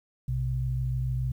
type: tone pair together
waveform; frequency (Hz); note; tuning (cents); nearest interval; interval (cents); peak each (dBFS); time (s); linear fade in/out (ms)
sine; 59.89 / 126.9; A#1 / B2; +47 / +47; octave + minor second; 1300; -31 / -27; 0.28-1.32; 5
effects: 10-bit